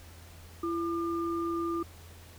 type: tone pair together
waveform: sine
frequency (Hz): 336.9 / 1202.7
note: E4 / D6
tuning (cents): +38 / +41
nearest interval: octave + minor seventh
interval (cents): 2203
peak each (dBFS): -30 / -35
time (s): 0.63-1.83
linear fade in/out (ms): 5
effects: added 84 Hz sine -50 dBFS peak until 2.38 s + pink hiss -54 dBFS RMS until 2.38 s